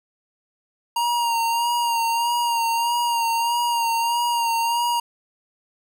square tone with vibrato, 937 Hz, A#5, 9 cents sharp, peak -20 dBFS, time 0.96-5 s, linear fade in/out 5 ms, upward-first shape sine, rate 1.6 Hz, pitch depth 34 cents each way, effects none

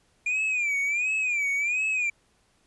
triangle tone with vibrato, 2402 Hz, D7, 38 cents sharp, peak -22 dBFS, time 0.26-2.1 s, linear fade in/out 5 ms, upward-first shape sine, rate 1.4 Hz, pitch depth 130 cents each way, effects pink hiss -66 dBFS RMS until 2.66 s + resampled to 24000 Hz

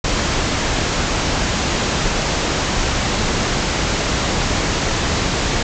pink low-pass noise, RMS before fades -19 dBFS, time 0.04-5.63 s, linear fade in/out 5 ms, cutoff 7500 Hz, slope 96 dB/octave, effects none

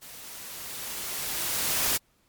white noise with level ramp, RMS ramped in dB -45 to -24 dBFS, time 0.01-1.98 s, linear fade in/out 20 ms, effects pink hiss -67 dBFS RMS until 2.28 s + MP3 96 kbps

